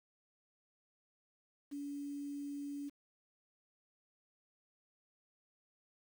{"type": "tone with quantisation", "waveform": "sine", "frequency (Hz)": 285.1, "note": "C#4", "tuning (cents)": 49, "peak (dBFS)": -40, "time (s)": [1.71, 2.9], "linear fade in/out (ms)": 20, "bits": 10, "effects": []}